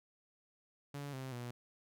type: tone with pitch steps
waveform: sawtooth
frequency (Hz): 142.7 / 131.61 / 121.39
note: D3 / C3 / B2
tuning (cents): -49 / +11 / -29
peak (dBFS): -38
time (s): 0.94-1.51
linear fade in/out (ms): 5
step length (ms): 190
effects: none